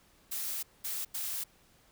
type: noise bursts at uneven times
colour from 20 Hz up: blue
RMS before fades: -36 dBFS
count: 3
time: 0.31-0.63 / 0.84-1.05 / 1.14-1.44 s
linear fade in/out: 10 ms
effects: pink hiss -64 dBFS RMS until 1.91 s